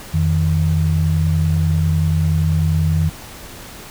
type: tone pair together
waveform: sine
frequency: 86.8 / 157.09 Hz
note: F2 / D#3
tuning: -10 / +17 cents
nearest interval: minor seventh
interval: 1027 cents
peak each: -16 dBFS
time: 0.13-3.1 s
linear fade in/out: 20 ms
effects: pink hiss -36 dBFS RMS until 3.9 s